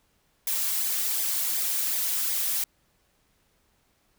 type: noise with flanger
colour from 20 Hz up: blue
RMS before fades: -27 dBFS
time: 0.47-2.64 s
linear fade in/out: 2 ms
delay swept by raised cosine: 0.7 to 3.9 ms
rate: 2.7 Hz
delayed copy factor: -0.65
effects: pink hiss -68 dBFS RMS until 4.18 s